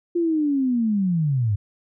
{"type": "linear sweep", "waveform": "sine", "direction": "down", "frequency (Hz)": [349.8, 96.2], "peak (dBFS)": -18, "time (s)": [0.15, 1.56], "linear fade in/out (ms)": 10, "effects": []}